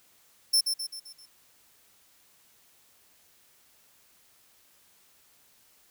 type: tone with echo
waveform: sawtooth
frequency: 5350 Hz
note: E8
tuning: 25 cents sharp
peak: -17 dBFS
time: 0.53-0.61 s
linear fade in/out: 10 ms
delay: 130 ms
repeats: 5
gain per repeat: -6 dB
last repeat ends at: 1.26 s
effects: white hiss -62 dBFS RMS until 5.9 s